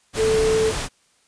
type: tone in noise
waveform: sine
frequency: 440 Hz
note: A4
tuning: in tune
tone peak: -16 dBFS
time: 0.16-0.73 s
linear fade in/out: 50 ms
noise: pink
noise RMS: -26 dBFS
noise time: 0.13-0.89 s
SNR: +7 dB
effects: white hiss -61 dBFS RMS until 1.27 s + resampled to 22050 Hz